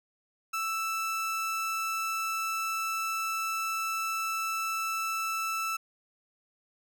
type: tone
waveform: 30% pulse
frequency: 1321 Hz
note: E6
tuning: 3 cents sharp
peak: -27 dBFS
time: 0.53-5.77 s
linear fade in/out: 10 ms
effects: none